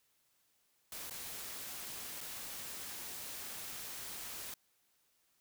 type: noise with dropouts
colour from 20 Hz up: white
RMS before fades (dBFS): -45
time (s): 0.92-4.54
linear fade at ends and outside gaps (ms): 2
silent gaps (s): 1.098-1.108 / 2.207-2.211
effects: white hiss -75 dBFS RMS until 5.4 s